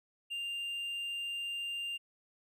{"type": "tone", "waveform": "triangle", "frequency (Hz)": 2794, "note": "F7", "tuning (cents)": 0, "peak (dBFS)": -34, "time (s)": [0.3, 1.98], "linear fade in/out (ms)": 20, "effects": []}